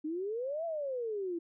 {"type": "exponential two-way sweep", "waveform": "sine", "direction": "up then down", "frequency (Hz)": [297.5, 682, 329.6], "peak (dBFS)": -33, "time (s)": [0.04, 1.39], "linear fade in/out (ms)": 10, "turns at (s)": 0.65, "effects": []}